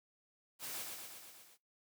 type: noise with echo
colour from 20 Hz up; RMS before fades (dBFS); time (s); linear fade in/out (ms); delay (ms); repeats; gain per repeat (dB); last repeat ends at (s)
white; -44; 0.59-0.86; 50; 120; 6; -3; 1.58
effects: noise-tail reverb RT60 0.2 s tail -22 dB re dry + high-pass 150 Hz 12 dB/octave